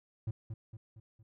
triangle tone with echo, 110 Hz, A2, in tune, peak -30 dBFS, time 0.27-0.31 s, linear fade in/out 5 ms, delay 230 ms, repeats 4, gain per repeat -6 dB, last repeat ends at 1.23 s, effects none

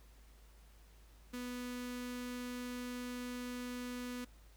sawtooth tone with notch filter, 246.9 Hz, B3, in tune, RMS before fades -43 dBFS, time 1.33-4.25 s, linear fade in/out 10 ms, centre 710 Hz, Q 1.3, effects added 52 Hz sine -58 dBFS peak until 4.56 s + pink hiss -67 dBFS RMS until 4.56 s

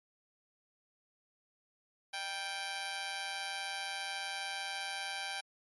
10% pulse tone with amplitude modulation, 785 Hz, G5, 2 cents sharp, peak -26 dBFS, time 2.13-5.41 s, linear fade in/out 10 ms, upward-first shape sine, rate 175 Hz, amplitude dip 65%, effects MP3 48 kbps

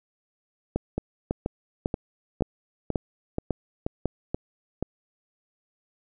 two click trains, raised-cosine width 2 ms, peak -13 / -11 dBFS, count 9 / 7, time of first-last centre 0.98-4.826 / 0.76-4.057 s, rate 2.08 / 1.82 Hz, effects none

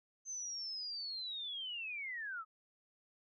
sine linear sweep, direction down, 6272 to 1244.5 Hz, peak -40 dBFS, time 0.25-2.45 s, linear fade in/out 50 ms, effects none

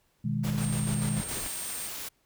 sine chord, G# minor, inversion first, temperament equal, 123.47 / 155.56 / 207.7 Hz, B2 / D#3 / G#3, 0 / 0 / 0 cents, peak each -31 dBFS, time 0.24-1.21 s, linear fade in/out 10 ms
pink noise with tremolo, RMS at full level -37 dBFS, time 0.43-1.48 s, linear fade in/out 20 ms, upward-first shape square, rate 6.8 Hz, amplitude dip 40%
sine tone, 8630 Hz, C#9, 47 cents flat, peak -36 dBFS, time 0.58-1.91 s, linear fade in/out 50 ms
white noise, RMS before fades -38 dBFS, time 1.28-2.09 s, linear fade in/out 10 ms
effects pink hiss -70 dBFS RMS until 2.25 s

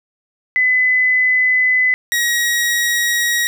sine / sawtooth tone pair in turn, 2012 / 1899.1 Hz, B6 / A#6, +32 / +32 cents, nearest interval minor second, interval 100 cents, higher first, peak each -11 dBFS, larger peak neither, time 0.56-1.94 / 2.12-3.47 s, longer first, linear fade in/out 0 ms, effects none

